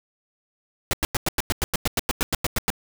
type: noise bursts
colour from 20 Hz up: pink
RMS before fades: -22 dBFS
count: 16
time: 0.91-2.702 s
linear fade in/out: 0 ms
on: 22 ms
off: 96 ms
effects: none